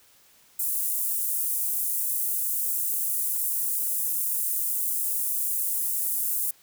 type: high-pass noise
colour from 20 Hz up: pink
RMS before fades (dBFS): -27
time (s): 0.59-6.51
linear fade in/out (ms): 5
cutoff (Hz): 10000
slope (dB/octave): 24
effects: white hiss -58 dBFS RMS until 6.62 s